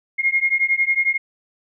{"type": "beating tone pair", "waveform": "sine", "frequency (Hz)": [2137, 2148], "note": ["C7", "C7"], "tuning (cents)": [36, 45], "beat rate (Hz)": 11, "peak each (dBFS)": -19, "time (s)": [0.18, 1.18], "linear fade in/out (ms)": 20, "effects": []}